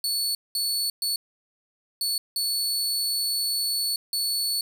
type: tone bursts at uneven times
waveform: sawtooth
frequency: 4435 Hz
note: C#8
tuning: in tune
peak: -21 dBFS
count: 6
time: 0.04-0.35 / 0.55-0.9 / 1.02-1.16 / 2.01-2.18 / 2.36-3.96 / 4.13-4.61 s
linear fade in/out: 2 ms
effects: none